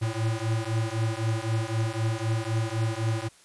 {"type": "beating tone pair", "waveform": "square", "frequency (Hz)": [110, 113.9], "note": ["A2", "A#2"], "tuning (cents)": [0, -40], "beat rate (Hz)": 3.9, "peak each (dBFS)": -29, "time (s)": [0.01, 3.29], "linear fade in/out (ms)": 20, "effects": ["white hiss -56 dBFS RMS until 3.44 s", "resampled to 24000 Hz"]}